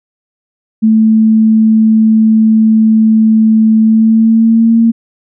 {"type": "tone with pitch glide", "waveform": "sine", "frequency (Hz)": [220, 228.8], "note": ["A3", "A#3"], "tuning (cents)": [0, -32], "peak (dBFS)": -4, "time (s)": [0.82, 4.92], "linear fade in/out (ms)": 20, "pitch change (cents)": 68, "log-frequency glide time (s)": [3.81, 4.79], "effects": []}